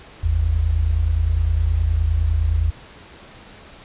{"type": "tone pair together", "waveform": "sine", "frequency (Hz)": [50.71, 80.4], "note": ["G#1", "E2"], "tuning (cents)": [-41, -43], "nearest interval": "minor sixth", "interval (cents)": 798, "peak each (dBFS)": [-20, -17], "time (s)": [0.23, 2.71], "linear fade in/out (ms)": 10, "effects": ["pink hiss -43 dBFS RMS until 3.84 s", "resampled to 8000 Hz"]}